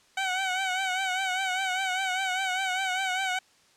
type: tone with vibrato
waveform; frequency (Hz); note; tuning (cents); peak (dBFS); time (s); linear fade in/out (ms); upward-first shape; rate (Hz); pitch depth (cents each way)
15% pulse; 753; F#5; +30; -20; 0.17-3.39; 5; triangle; 5; 68
effects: white hiss -61 dBFS RMS until 3.76 s + low-pass 7000 Hz 12 dB/octave